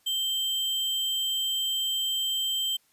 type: tone with sample-and-hold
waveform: sine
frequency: 3136 Hz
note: G7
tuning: in tune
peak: -25 dBFS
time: 0.06-2.77 s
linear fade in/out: 10 ms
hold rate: 11025 Hz
effects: white hiss -66 dBFS RMS until 2.92 s + resampled to 32000 Hz